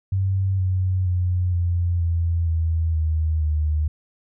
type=tone with pitch steps; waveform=sine; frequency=95.9 / 92.85 / 89.89 / 87.03 / 84.26 / 81.58 / 78.98 / 76.47 Hz; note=G2 / F#2 / F#2 / F2 / E2 / E2 / D#2 / D#2; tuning=-37 / +7 / -50 / -6 / +38 / -17 / +26 / -29 cents; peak=-18 dBFS; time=0.12-3.88 s; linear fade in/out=5 ms; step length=470 ms; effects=none